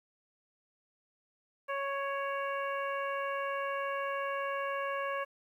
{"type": "harmonic tone with a mistuned harmonic", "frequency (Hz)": 554.4, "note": "C#5", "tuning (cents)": 0, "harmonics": [1, 2, 3, 4, 5], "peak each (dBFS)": [-36, -36, -40, -45, -46], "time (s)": [1.68, 5.25], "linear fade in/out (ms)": 20, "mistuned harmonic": 4, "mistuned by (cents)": 20, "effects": ["11-bit"]}